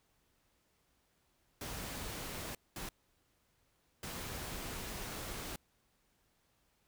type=noise bursts at uneven times; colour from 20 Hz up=pink; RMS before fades=-43 dBFS; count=3; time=1.61-2.55 / 2.76-2.89 / 4.03-5.56 s; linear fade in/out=2 ms; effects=pink hiss -75 dBFS RMS until 6.87 s